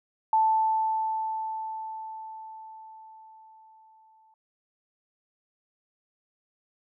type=tone with exponential decay; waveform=sine; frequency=880 Hz; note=A5; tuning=in tune; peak=-18 dBFS; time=0.33-4.34 s; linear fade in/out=2 ms; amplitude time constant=870 ms; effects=none